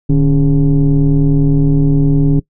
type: tone with frequency modulation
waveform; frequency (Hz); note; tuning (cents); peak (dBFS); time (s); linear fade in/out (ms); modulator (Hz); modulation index
sine; 149.7; D3; +33; -6; 0.09-2.4; 10; 130; 1.1
effects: noise-tail reverb RT60 0.1 s tail -22 dB re dry + tanh soft clip ceiling -3 dBFS